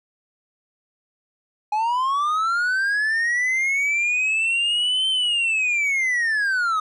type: linear two-way sweep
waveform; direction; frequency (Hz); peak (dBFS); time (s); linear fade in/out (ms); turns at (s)
triangle; up then down; 830.6 to 3111 to 1242; -17; 1.72-6.8; 5; 5.09
effects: resampled to 24000 Hz